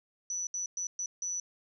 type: tone bursts at uneven times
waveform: sine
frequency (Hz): 5940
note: F#8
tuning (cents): +6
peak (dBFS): -32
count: 5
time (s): 0.3-0.47 / 0.54-0.66 / 0.77-0.87 / 0.99-1.06 / 1.22-1.4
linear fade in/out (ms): 2
effects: none